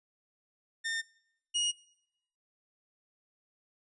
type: tone pair in turn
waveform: sawtooth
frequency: 1815 / 2881 Hz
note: A#6 / F#7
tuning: -47 / -47 cents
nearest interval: minor sixth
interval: 800 cents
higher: second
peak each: -28 / -24 dBFS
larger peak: second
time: 0.84-1.02 / 1.54-1.72 s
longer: neither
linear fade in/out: 20 ms
effects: noise-tail reverb RT60 0.8 s tail -23 dB re dry + resampled to 22050 Hz

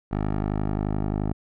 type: tone with low-pass filter sweep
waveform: 10% pulse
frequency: 51.5 Hz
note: G#1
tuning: 14 cents flat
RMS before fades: -26 dBFS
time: 0.11-1.33 s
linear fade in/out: 10 ms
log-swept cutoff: 1300 to 750 Hz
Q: 0.74
effects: none

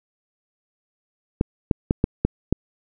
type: clicks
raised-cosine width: 3 ms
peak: -4 dBFS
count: 6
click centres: 1.411 / 1.712 / 1.909 / 2.041 / 2.25 / 2.526 s
effects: none

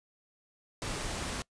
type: noise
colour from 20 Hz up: pink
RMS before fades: -36 dBFS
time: 0.82-1.42 s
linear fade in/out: 0 ms
type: clicks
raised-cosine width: 2 ms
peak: -31 dBFS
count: 2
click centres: 0.842 / 0.846 s
effects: noise-tail reverb RT60 0.1 s tail -23 dB re dry + resampled to 22050 Hz

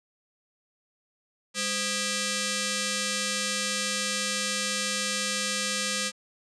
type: ring-modulated tone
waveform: 5% pulse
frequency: 720 Hz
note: F#5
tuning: 47 cents flat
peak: -12 dBFS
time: 1.54-6.12 s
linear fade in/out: 50 ms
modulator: 923 Hz
effects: resampled to 22050 Hz + 9-bit

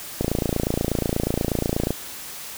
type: click train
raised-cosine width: 2 ms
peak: -8 dBFS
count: 49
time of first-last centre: 0.21-1.906 s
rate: 28.3 Hz
effects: white hiss -36 dBFS RMS until 2.57 s

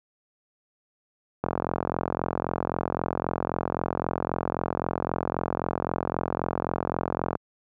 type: click train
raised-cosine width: 1 ms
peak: -11 dBFS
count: 260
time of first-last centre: 1.44-7.353 s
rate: 43.8 Hz
effects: high-pass 80 Hz 12 dB/octave

